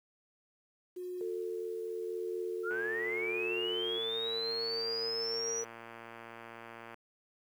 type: tone with tremolo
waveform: sine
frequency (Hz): 361.8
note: F#4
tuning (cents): -39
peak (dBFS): -36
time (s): 0.96-3.99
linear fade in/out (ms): 10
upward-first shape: triangle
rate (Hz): 0.87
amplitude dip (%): 50
type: tone with pitch glide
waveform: sine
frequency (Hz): 445.9 to 457.1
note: A4 to A#4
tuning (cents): +23 to -34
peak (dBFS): -37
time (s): 1.21-5.64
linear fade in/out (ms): 0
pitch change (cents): +43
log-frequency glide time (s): 3.41-4.58
type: linear sweep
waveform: sine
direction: up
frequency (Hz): 1335 to 5920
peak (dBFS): -34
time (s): 2.63-5.65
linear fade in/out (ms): 50
type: click train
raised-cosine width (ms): 0.5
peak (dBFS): -32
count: 492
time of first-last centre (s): 2.71-6.943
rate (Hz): 116
effects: high-pass 150 Hz 12 dB/octave + 10-bit